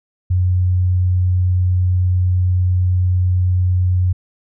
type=tone; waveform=sine; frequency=90.9 Hz; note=F#2; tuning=30 cents flat; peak=-12 dBFS; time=0.3-4.13 s; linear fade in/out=10 ms; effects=none